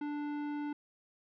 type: tone with tanh clipping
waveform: sine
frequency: 293.7 Hz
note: D4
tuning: in tune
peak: -37 dBFS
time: 0.01-0.73 s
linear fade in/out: 5 ms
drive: 15 dB
effects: none